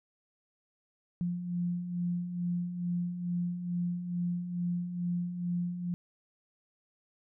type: beating tone pair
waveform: sine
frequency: 173.6 / 175.9 Hz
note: F3 / F3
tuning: -10 / +13 cents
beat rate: 2.3 Hz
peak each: -39 / -31 dBFS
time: 1.21-5.94 s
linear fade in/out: 0 ms
effects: none